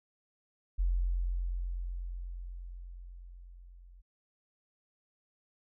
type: tone with level ramp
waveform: sine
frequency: 44.14 Hz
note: F1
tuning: 19 cents sharp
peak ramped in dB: -25 to -52 dBFS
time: 0.78-4.02 s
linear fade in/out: 20 ms
effects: none